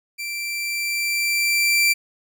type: tone with level ramp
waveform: sawtooth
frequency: 2348 Hz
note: D7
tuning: 1 cent flat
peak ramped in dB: -24 to -11 dBFS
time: 0.18-1.94 s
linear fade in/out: 20 ms
effects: none